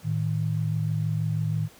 sine tone pair together, 110 / 156.27 Hz, A2 / D#3, 0 / +8 cents, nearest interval tritone, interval 608 cents, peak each -26 dBFS, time 0.03-1.69 s, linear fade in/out 50 ms, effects pink hiss -52 dBFS RMS until 1.79 s + high-pass 60 Hz 12 dB/octave

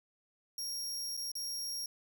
sawtooth tone with dropouts, 5588 Hz, F8, in tune, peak -34 dBFS, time 0.58-1.86 s, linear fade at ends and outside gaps 2 ms, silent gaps 1.168-1.174 / 1.317-1.353 s, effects none

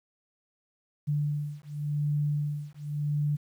sine beating tone pair, 146.83 / 147.73 Hz, D3 / D3, 0 / +11 cents, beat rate 0.9 Hz, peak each -30 dBFS, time 1.07-3.37 s, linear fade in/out 20 ms, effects 10-bit

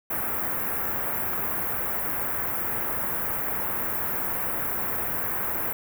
white band-stop noise, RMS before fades -28 dBFS, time 0.1-5.73 s, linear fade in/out 5 ms, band 1800 to 14000 Hz, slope 24 dB/octave, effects none

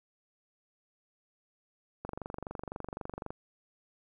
click train, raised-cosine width 1 ms, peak -24 dBFS, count 31, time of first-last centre 2.05-3.305 s, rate 23.9 Hz, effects 11-bit

